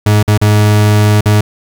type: tone with dropouts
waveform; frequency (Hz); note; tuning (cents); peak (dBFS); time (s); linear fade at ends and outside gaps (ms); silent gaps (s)
40% pulse; 105.1; G#2; +21; -5; 0.06-1.41; 5; 0.229-0.278 / 0.377-0.414 / 1.209-1.257
effects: none